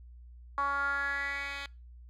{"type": "tone with band-pass filter sweep", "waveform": "10% pulse", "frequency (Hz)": 280.3, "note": "C#4", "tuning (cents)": 19, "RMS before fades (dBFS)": -33, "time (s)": [0.58, 1.66], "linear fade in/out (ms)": 0, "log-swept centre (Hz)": [1100, 2800], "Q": 5.5, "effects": ["noise-tail reverb RT60 0.3 s tail -24 dB re dry", "added 60 Hz sine -48 dBFS peak until 2.09 s"]}